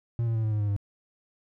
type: tone with pitch steps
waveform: triangle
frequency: 117.1 / 114.23 / 111.43 / 108.69 / 106.03 / 103.42 / 100.89 Hz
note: A#2 / A#2 / A2 / A2 / G#2 / G#2 / G#2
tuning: +8 / -35 / +22 / -21 / +36 / -7 / -50 cents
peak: -22 dBFS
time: 0.19-0.764 s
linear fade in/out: 0 ms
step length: 82 ms
effects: none